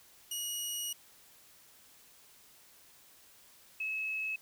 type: tone pair in turn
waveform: 15% pulse / sine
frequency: 2900 / 2584 Hz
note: F#7 / E7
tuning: -35 / -35 cents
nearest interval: major second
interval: 200 cents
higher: first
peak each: -28 / -33 dBFS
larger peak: first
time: 0.31-0.93 / 3.8-4.36 s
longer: first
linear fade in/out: 5 ms
effects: white hiss -60 dBFS RMS until 4.41 s